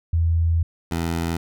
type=tone pair in turn; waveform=sine / 15% pulse; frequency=83 / 83.58 Hz; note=E2 / E2; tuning=+12 / +24 cents; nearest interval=unison; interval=12 cents; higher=second; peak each=-16 dBFS; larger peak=neither; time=0.13-0.63 / 0.91-1.37 s; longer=first; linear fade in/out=5 ms; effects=none